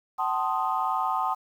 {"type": "chord", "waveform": "sine", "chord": "F# diminished seventh", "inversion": "none", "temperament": "equal with one note detuned", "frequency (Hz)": [758.2, 880, 1046.5, 1244.5], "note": ["F#5", "A5", "C6", "Eb6"], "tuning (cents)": [42, 0, 0, 0], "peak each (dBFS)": -29, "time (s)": [0.18, 1.35], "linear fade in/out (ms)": 20, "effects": ["tanh soft clip ceiling -14 dBFS", "9-bit"]}